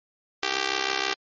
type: tone with amplitude modulation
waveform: 5% pulse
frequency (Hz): 392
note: G4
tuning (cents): 0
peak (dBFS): -9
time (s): 0.43-1.14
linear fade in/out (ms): 2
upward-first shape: sine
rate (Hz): 66.3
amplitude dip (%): 95
effects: MP3 32 kbps